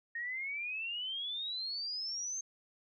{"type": "exponential sweep", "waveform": "sine", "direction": "up", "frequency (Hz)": [1842, 6400], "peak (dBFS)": -36, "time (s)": [0.15, 2.41], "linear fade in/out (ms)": 5, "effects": []}